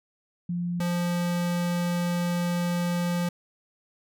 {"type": "tone pair in turn", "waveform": ["sine", "square"], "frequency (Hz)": [174.61, 174.61], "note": ["F3", "F3"], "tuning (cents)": [0, 0], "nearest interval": "unison", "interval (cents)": 0, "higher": "neither", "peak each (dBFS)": [-26, -25], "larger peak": "second", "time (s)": [[0.49, 0.8], [0.8, 3.29]], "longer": "second", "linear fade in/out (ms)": 5, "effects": []}